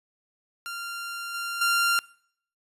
sawtooth tone with level steps, 1388 Hz, F6, 11 cents flat, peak -29 / -26 / -17 dBFS, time 0.66-1.99 s, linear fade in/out 0 ms, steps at 1.34 / 1.61 s, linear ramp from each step 5 ms, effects noise-tail reverb RT60 0.6 s tail -23 dB re dry + resampled to 32000 Hz

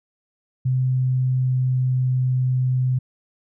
sine tone with pitch glide, 128.7 to 127.96 Hz, C3 to C3, -28 to -38 cents, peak -17 dBFS, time 0.65-2.99 s, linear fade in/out 10 ms, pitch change -10 cents, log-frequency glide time 0.86-2.23 s, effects none

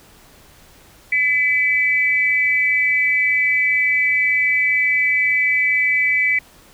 sine tone pair together, 2003 / 2299 Hz, B6 / D7, +24 / -37 cents, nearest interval major second, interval 239 cents, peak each -17 dBFS, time 1.12-6.39 s, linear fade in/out 5 ms, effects pink hiss -48 dBFS RMS until 6.73 s

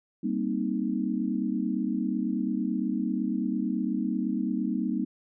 sine chord, C minor seventh, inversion second, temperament equal, 196 / 233.1 / 261.6 / 311.1 Hz, G3 / Bb3 / C4 / Eb4, 0 / 0 / 0 / 0 cents, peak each -31 / -30 / -32 / -32 dBFS, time 0.23-5.05 s, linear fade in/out 10 ms, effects none

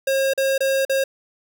square tone with dropouts, 539 Hz, C#5, 49 cents flat, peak -18 dBFS, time 0.07-1.04 s, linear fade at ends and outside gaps 5 ms, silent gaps 0.336-0.376 / 0.58-0.605 / 0.851-0.895 s, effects none

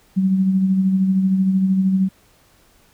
sine tone with tremolo, 190 Hz, F#3, 46 cents sharp, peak -12 dBFS, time 0.16-2.09 s, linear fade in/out 20 ms, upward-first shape sine, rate 13 Hz, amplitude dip 40%, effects pink hiss -55 dBFS RMS until 2.93 s

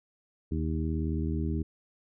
harmonic tone with a mistuned harmonic, 78.7 Hz, D#2, 20 cents sharp, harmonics 1 / 2 / 3 / 4 / 5, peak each -30 / -34 / -35 / -36 / -41 dBFS, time 0.51-1.63 s, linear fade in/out 10 ms, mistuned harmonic 5, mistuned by +23 cents, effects none

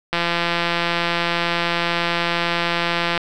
click train, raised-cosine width 0.3 ms, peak -4 dBFS, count 522, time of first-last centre 0.13-3.177 s, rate 171 Hz, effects none

